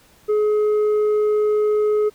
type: tone with tanh clipping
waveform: sine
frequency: 422.8 Hz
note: G#4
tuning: 31 cents sharp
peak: -16 dBFS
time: 0.28-2.1 s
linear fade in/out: 20 ms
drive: 4 dB
effects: pink hiss -53 dBFS RMS until 2.14 s